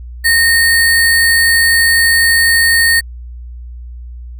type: tone with sample-and-hold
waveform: sine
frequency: 1844 Hz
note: A#6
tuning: 19 cents flat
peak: -7 dBFS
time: 0.24-3.01 s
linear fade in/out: 20 ms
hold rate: 6300 Hz
effects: added 60 Hz sine -26 dBFS peak until 4.39 s